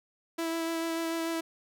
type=tone with vibrato; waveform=sawtooth; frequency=329.6 Hz; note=E4; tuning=in tune; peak=-26 dBFS; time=0.38-1.41 s; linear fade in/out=10 ms; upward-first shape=sine; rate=6.8 Hz; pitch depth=13 cents each way; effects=none